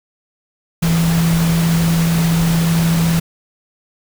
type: tone in noise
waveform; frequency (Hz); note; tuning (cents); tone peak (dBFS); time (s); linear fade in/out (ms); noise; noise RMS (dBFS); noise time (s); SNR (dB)
sine; 166.2; E3; +15; -12; 0.82-3.2; 10; pink; -23; 0.82-3.2; +8
effects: none